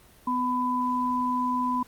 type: tone pair together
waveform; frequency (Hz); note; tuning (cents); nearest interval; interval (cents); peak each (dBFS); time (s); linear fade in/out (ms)
sine; 250.1 / 1000.4; B3 / B5; +22 / +22; 2 octaves; 2400; -28 / -25; 0.27-1.83; 5
effects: pink hiss -55 dBFS RMS until 1.87 s + Opus 32 kbps